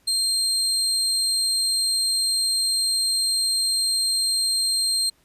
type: tone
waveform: 30% pulse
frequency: 4186 Hz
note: C8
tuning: in tune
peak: -17 dBFS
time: 0.07-5.1 s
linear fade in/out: 10 ms
effects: pink hiss -62 dBFS RMS until 5.24 s + resampled to 32000 Hz